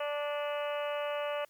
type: harmonic tone with a mistuned harmonic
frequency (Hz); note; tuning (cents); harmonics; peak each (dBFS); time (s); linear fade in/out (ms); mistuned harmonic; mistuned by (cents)
292.5; D4; -7; 2 / 3 / 4 / 5 / 6 / 7 / 8 / 9 / 10; -33 / -43 / -41 / -46 / -49 / -49 / -52 / -46 / -46; 0-1.45; 5; 9; -29
effects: white hiss -67 dBFS RMS until 1.49 s